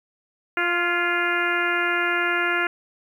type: harmonic tone with a mistuned harmonic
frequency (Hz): 349.2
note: F4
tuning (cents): 0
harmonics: 1 / 2 / 3 / 4 / 5 / 6 / 7 / 8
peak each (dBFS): -28 / -31 / -32 / -24 / -27 / -28 / -31 / -34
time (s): 0.57-2.67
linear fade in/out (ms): 2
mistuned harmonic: 5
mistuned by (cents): -28
effects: 9-bit